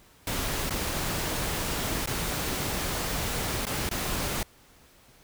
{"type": "noise with dropouts", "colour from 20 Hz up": "pink", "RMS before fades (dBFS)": -30, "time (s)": [0.27, 4.43], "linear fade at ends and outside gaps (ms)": 2, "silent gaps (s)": [[0.696, 0.706], [2.059, 2.073], [3.654, 3.667], [3.891, 3.912]], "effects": ["pink hiss -57 dBFS RMS until 5.23 s"]}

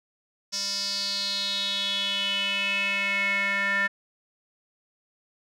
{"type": "tone with band-pass filter sweep", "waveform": "square", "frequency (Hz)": 198.8, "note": "G3", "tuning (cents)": 25, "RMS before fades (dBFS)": -27, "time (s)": [0.52, 3.88], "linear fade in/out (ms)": 20, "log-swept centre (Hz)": [5400, 1800], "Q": 6.4, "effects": []}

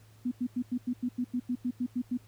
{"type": "tone bursts", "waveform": "sine", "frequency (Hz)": 246.9, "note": "B3", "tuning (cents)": 0, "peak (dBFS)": -27, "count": 13, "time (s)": [0.25, 2.175], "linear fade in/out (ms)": 10, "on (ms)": 65, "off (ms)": 90, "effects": ["added 108 Hz sine -55 dBFS peak until 2.27 s", "pink hiss -63 dBFS RMS until 2.27 s"]}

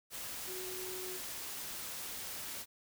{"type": "tone in noise", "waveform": "sine", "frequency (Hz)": 370, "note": "F#4", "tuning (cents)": 0, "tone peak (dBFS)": -44, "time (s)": [0.46, 1.2], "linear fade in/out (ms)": 50, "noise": "white", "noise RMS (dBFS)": -43, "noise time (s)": [0.1, 2.66], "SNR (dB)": -4, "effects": []}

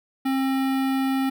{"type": "tone with notch filter", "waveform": "square", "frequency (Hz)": 267, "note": "C4", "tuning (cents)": 35, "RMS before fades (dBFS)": -23, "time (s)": [0.25, 1.3], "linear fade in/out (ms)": 10, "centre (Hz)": 6600, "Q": 0.77, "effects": []}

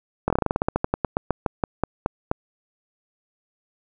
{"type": "slowing click train", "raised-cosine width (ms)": 1, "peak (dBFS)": -6, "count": 22, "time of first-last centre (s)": [0.28, 2.314], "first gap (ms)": 22, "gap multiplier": 1.13, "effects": []}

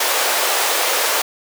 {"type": "high-pass noise", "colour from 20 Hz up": "pink", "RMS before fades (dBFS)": -18, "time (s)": [0, 1.22], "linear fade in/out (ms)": 5, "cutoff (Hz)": 480, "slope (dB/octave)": 24, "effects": []}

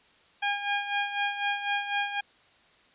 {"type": "tone with tremolo", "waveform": "15% pulse", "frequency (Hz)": 812, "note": "G#5", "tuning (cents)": -39, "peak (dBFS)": -18, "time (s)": [0.42, 2.21], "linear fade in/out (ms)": 10, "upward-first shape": "sine", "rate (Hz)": 4, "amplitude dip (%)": 65, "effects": ["white hiss -60 dBFS RMS until 2.94 s", "resampled to 8000 Hz"]}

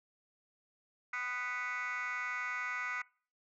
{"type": "tone with frequency modulation", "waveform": "sine", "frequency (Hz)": 1729, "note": "A6", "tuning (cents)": -31, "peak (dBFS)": -33, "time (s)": [1.13, 3.02], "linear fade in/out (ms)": 5, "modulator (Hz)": 243, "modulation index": 2.4, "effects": ["noise-tail reverb RT60 0.4 s tail -24 dB re dry", "tanh soft clip ceiling -33 dBFS"]}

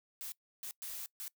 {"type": "noise bursts at uneven times", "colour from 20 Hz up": "blue", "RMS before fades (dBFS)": -43, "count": 4, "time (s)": [[0.21, 0.32], [0.63, 0.71], [0.82, 1.06], [1.2, 1.28]], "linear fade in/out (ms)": 0, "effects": ["noise-tail reverb RT60 0.1 s tail -22 dB re dry"]}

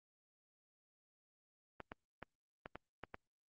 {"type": "clicks", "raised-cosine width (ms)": 0.5, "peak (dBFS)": -30, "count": 7, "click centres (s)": [1.803, 1.919, 2.227, 2.659, 2.756, 3.037, 3.144], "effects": ["Opus 32 kbps"]}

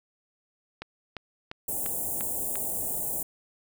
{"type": "click train", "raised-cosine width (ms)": 0.3, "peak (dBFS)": -20, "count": 6, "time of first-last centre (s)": [0.82, 2.556], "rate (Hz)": 2.88}
{"type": "band-stop noise", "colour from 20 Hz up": "white", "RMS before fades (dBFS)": -31, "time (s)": [1.68, 3.23], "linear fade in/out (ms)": 5, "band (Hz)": [830, 7600], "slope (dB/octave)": 48}
{"effects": []}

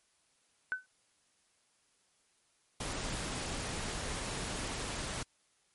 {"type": "tone with exponential decay", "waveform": "sine", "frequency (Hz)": 1511, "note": "F#6", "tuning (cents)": 36, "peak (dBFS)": -27, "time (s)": [0.72, 0.86], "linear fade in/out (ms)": 0, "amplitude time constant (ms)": 29}
{"type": "noise", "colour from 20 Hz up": "pink", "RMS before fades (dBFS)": -38, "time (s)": [2.8, 5.23], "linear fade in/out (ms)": 5}
{"effects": ["white hiss -72 dBFS RMS until 5.74 s", "MP3 48 kbps"]}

